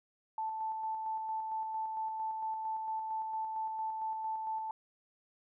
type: tone with tremolo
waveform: sine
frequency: 880 Hz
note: A5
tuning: in tune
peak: -33 dBFS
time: 0.38-4.71 s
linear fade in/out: 2 ms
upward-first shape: square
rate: 4.4 Hz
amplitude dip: 30%
effects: none

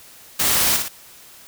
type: noise with echo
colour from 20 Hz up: white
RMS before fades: -19 dBFS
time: 0.39-0.77 s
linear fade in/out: 10 ms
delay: 58 ms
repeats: 2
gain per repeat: -5 dB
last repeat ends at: 0.886 s
effects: white hiss -45 dBFS RMS until 1.47 s

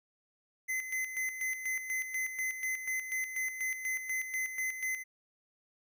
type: tone with tremolo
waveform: square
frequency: 2045 Hz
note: C7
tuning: 40 cents flat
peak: -32 dBFS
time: 0.68-5.04 s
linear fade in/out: 20 ms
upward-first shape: square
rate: 4.1 Hz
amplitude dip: 60%
effects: none

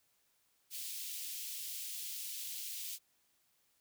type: high-pass noise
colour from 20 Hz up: white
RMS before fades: -43 dBFS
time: 0.7-2.99 s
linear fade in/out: 50 ms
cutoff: 2700 Hz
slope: 24 dB/octave
effects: white hiss -75 dBFS RMS until 3.8 s

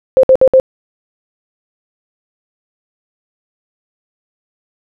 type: tone bursts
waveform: sine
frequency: 523.3 Hz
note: C5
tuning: in tune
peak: -3 dBFS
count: 4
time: 0.17-0.599 s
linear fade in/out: 0 ms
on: 63 ms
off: 59 ms
effects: none

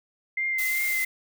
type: tone with vibrato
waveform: sine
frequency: 2085 Hz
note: C7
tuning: 7 cents flat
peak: -24 dBFS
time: 0.37-1.05 s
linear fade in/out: 5 ms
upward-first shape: triangle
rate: 2.7 Hz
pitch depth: 28 cents each way
type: noise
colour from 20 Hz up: blue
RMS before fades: -32 dBFS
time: 0.58-1.05 s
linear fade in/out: 10 ms
effects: none

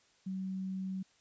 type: tone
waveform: sine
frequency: 189.3 Hz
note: F#3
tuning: 40 cents sharp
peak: -35 dBFS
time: 0.26-1.03 s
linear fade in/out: 10 ms
effects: white hiss -68 dBFS RMS until 1.2 s + resampled to 16000 Hz

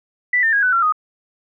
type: tone with pitch steps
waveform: sine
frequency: 1976 / 1801.6 / 1642.5 / 1497.5 / 1365.3 / 1244.8 Hz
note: B6 / A6 / G#6 / F#6 / F6 / D#6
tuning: 0 / +40 / -20 / +20 / -40 / 0 cents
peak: -13 dBFS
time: 0.33-0.924 s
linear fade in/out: 5 ms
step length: 99 ms
effects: none

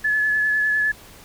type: tone with vibrato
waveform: sine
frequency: 1716 Hz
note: A6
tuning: 44 cents flat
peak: -17 dBFS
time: 0.04-0.92 s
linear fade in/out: 10 ms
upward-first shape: sine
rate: 9.9 Hz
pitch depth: 17 cents each way
effects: pink hiss -45 dBFS RMS until 1.24 s

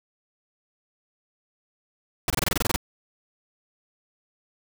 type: noise bursts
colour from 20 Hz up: pink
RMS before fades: -23 dBFS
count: 11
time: 2.28-2.761 s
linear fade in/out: 2 ms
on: 21 ms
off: 25 ms
effects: none

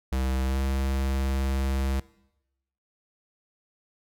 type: tone with pitch glide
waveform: square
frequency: 65.41 to 67.02 Hz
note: C2 to C2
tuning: 0 to +42 cents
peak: -25 dBFS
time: 0.12-2 s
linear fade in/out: 5 ms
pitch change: +42 cents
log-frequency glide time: 0.45-0.58 s
effects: noise-tail reverb RT60 0.9 s tail -21 dB re dry

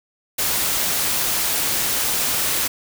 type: noise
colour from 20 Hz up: white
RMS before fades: -21 dBFS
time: 0.38-2.68 s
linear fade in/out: 10 ms
effects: none

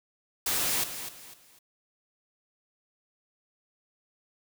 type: noise with echo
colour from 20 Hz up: white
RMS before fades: -28 dBFS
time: 0.46-0.84 s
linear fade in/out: 5 ms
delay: 250 ms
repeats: 3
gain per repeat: -10 dB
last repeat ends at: 1.59 s
effects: none

